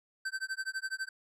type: tone with tremolo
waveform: square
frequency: 1548 Hz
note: G6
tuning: 22 cents flat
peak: -32 dBFS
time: 0.25-1.09 s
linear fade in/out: 5 ms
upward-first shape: sine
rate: 12 Hz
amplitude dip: 100%
effects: low-pass 9000 Hz 12 dB/octave